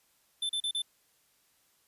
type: tone bursts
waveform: square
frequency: 3533 Hz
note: A7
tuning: 6 cents sharp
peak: -30 dBFS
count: 4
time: 0.42-0.82 s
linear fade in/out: 5 ms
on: 73 ms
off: 36 ms
effects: white hiss -69 dBFS RMS until 1.87 s + resampled to 32000 Hz